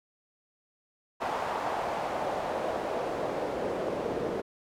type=noise with band-pass filter sweep; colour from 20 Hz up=pink; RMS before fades=-32 dBFS; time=1.2-4.42 s; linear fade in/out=20 ms; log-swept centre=860 to 440 Hz; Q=2.1; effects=none